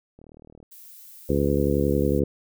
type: click train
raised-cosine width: 2 ms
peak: -34 dBFS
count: 18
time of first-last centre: 0.19-0.628 s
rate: 38.8 Hz
type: noise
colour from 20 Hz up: violet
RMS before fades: -46 dBFS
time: 0.71-2.2 s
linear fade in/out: 10 ms
type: harmonic tone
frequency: 71 Hz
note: C#2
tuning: 42 cents sharp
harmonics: 1 / 2 / 3 / 4 / 5 / 6 / 7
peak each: -27 / -27 / -27 / -27 / -27 / -27 / -27 dBFS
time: 1.29-2.24 s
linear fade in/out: 5 ms
effects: none